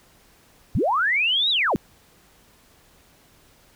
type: linear two-way sweep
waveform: sine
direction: up then down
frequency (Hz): 58.27 to 3951 to 117.2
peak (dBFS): -18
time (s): 0.75-1.76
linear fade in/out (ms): 0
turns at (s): 1.5
effects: pink hiss -56 dBFS RMS until 3.75 s